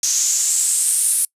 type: noise with band-pass filter sweep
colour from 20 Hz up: white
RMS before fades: -18 dBFS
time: 0.03-1.25 s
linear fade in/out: 2 ms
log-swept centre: 6200 to 10000 Hz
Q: 5.3
effects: noise-tail reverb RT60 0.1 s tail -26 dB re dry + resampled to 32000 Hz